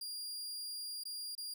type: tone with dropouts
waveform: sawtooth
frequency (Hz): 4810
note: D8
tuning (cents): +41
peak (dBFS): -38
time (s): 0.01-1.54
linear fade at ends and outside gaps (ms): 5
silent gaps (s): 1.037-1.053 / 1.352-1.378
effects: none